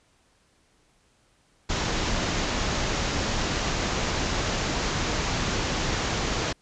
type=low-pass noise; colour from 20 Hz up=pink; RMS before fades=-27 dBFS; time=1.69-6.53 s; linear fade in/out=10 ms; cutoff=7200 Hz; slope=96 dB/octave; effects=pink hiss -64 dBFS RMS until 6.61 s + resampled to 22050 Hz